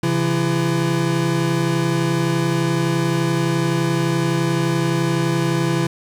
square tone cluster, 135.6 / 167.3 / 337.1 Hz, C#3 / E3 / E4, -38 / +26 / +39 cents, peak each -22 dBFS, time 0.03-5.87 s, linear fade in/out 5 ms, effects low-pass 10000 Hz 12 dB/octave + 7-bit

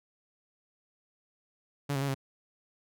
sawtooth tone with pitch steps, 142.7 / 135.9 / 139.9 / 135.3 Hz, D3 / C#3 / C#3 / C#3, -49 / -34 / +16 / -42 cents, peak -25 dBFS, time 1.89-2.146 s, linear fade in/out 10 ms, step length 64 ms, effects none

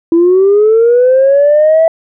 sine linear sweep, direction up, 328.9 to 659.3 Hz, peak -3 dBFS, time 0.12-1.88 s, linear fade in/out 2 ms, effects tanh soft clip ceiling -1 dBFS

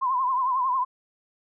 sine tone with vibrato, 1027 Hz, C6, 33 cents flat, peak -21 dBFS, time 0.01-0.85 s, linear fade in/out 20 ms, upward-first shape triangle, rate 11 Hz, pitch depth 100 cents each way, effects none

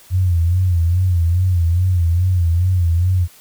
sine tone with vibrato, 88 Hz, F2, 14 cents sharp, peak -12 dBFS, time 0.1-3.28 s, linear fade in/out 50 ms, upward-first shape sine, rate 2.4 Hz, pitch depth 99 cents each way, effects white hiss -46 dBFS RMS until 3.4 s

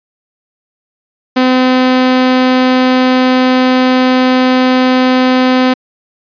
sawtooth tone, 255.8 Hz, C4, 39 cents flat, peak -3 dBFS, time 1.36-5.74 s, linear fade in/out 10 ms, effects resampled to 11025 Hz

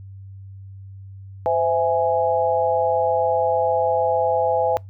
sine chord, C augmented, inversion none, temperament equal with one note detuned, 512.8 / 659.3 / 830.6 Hz, C5 / E5 / G#5, -35 / 0 / 0 cents, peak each -21 dBFS, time 1.46-4.77 s, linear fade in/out 0 ms, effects noise-tail reverb RT60 0.2 s tail -26 dB re dry + added 97 Hz sine -36 dBFS peak until 4.89 s

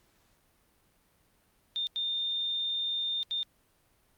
sine tone bursts at uneven times, 3621 Hz, A7, 49 cents sharp, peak -29 dBFS, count 3, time 1.76-1.87 / 1.96-3.23 / 3.31-3.43 s, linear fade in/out 0 ms, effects pink hiss -68 dBFS RMS until 4.17 s + Opus 48 kbps

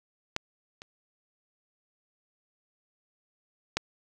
clicks, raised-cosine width 0.2 ms, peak -11 / -26 / -9 dBFS, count 3, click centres 0.364 / 0.819 / 3.77 s, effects none

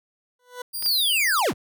20% pulse tone with exponential growth, 495 Hz, B4, 4 cents sharp, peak -24 dBFS, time 0.39-0.62 s, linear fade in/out 5 ms, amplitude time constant 48 ms
5% pulse tone, 4786 Hz, D8, 32 cents sharp, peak -21 dBFS, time 0.73-1.42 s, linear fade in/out 20 ms
square linear sweep, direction down, 5080 to 36.71 Hz, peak -20 dBFS, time 0.82-1.54 s, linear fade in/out 50 ms
clicks, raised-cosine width 0.2 ms, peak -20 dBFS, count 2, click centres 0.825 / 0.861 s
effects none

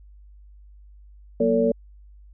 sine tone cluster, 185.2 / 234.3 / 449.1 / 570 Hz, F#3 / A#3 / A4 / C#5, +2 / +9 / +35 / +48 cents, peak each -30 / -22 / -21 / -22 dBFS, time 1.4-1.72 s, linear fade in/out 5 ms, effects added 50 Hz sine -45 dBFS peak until 2.33 s

